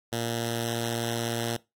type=tone with notch filter; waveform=5% pulse; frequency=116.54 Hz; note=A#2; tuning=in tune; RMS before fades=-30 dBFS; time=0.12-1.57 s; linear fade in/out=10 ms; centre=1100 Hz; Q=0.91; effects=noise-tail reverb RT60 0.2 s tail -20 dB re dry + AAC 48 kbps